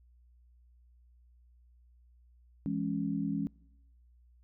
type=chord; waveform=sine; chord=C# minor; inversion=first; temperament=equal with one note detuned; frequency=167.4 / 207.7 / 277.2 Hz; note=E3 / G#3 / C#4; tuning=+27 / 0 / 0 cents; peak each=-36 / -34 / -34 dBFS; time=2.66-3.47 s; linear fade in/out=0 ms; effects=noise-tail reverb RT60 0.9 s tail -25 dB re dry + added 60 Hz sine -59 dBFS peak until 4.43 s